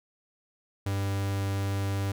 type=tone; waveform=45% pulse; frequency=98.7 Hz; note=G2; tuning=12 cents sharp; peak=-27 dBFS; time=0.86-2.12 s; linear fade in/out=5 ms; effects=none